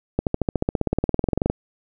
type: accelerating click train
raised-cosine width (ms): 2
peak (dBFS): -6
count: 24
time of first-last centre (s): 0.19-1.5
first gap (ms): 78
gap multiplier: 0.97
effects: none